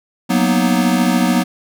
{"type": "chord", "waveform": "square", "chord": "B major seventh", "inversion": "second", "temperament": "equal", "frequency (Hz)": [185, 233.1, 246.9, 311.1], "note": ["F#3", "A#3", "B3", "D#4"], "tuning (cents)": [0, 0, 0, 0], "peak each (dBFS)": [-18, -20, -17, -22], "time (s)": [0.29, 1.44], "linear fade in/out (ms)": 20, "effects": []}